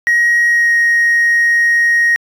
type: tone with pitch glide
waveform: triangle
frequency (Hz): 1891 to 1875.8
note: A#6 to A#6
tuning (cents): +24 to +10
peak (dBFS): -6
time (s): 0.07-2.16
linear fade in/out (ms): 0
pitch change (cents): -14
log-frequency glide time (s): 0.47-0.72
effects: tanh soft clip ceiling -4 dBFS